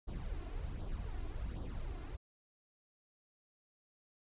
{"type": "noise with flanger", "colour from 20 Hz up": "brown", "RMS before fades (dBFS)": -41, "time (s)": [0.07, 2.17], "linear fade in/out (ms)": 20, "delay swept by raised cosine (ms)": [0.21, 2.91], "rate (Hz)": 1.3, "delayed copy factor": 0.65, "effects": ["resampled to 8000 Hz"]}